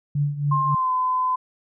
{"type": "tone with tremolo", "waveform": "sine", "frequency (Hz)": 144.7, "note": "D3", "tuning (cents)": -25, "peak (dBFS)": -17, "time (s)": [0.15, 0.75], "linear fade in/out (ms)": 5, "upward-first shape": "triangle", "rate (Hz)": 3.6, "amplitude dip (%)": 80}
{"type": "tone with pitch glide", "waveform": "sine", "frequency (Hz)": [1059, 1017.6], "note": ["C6", "C6"], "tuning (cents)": [21, -48], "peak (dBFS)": -19, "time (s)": [0.51, 1.36], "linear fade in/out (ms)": 10, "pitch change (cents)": -69, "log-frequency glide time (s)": [0.67, 0.92]}
{"effects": []}